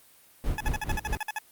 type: noise with tremolo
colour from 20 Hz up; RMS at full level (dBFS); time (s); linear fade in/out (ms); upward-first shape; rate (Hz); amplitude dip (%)
brown; -28; 0.44-1.17; 0; sine; 4.7; 90
type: tone bursts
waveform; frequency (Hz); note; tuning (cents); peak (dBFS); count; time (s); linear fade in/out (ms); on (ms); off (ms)
20% pulse; 854; G#5; +48; -24; 11; 0.58-1.386; 2; 26; 52
effects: white hiss -57 dBFS RMS until 1.51 s + Opus 32 kbps